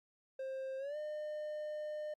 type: tone with pitch glide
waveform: triangle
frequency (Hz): 530 to 605.3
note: C5 to D#5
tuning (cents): +22 to -48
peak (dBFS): -37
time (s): 0.39-2.14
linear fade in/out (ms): 5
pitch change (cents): +230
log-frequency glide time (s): 0.78-0.97
effects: Opus 48 kbps